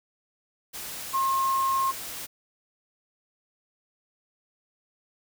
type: tone in noise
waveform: sine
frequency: 1070 Hz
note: C6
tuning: 38 cents sharp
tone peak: -22 dBFS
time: 1.13-1.92 s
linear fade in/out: 20 ms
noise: white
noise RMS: -37 dBFS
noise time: 0.73-2.27 s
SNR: +12 dB
effects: none